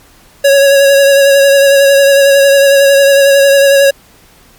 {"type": "tone with vibrato", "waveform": "square", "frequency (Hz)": 555, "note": "C#5", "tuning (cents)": 2, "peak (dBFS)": -4, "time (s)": [0.44, 3.91], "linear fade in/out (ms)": 10, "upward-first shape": "triangle", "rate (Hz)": 11, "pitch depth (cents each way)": 28, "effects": ["pink hiss -43 dBFS RMS until 4.58 s", "MP3 96 kbps"]}